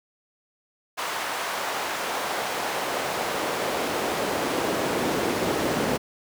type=noise with high-pass filter sweep; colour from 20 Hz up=brown; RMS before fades=-27 dBFS; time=0.97-5.98 s; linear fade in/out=20 ms; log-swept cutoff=1000 to 280 Hz; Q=0.95; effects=none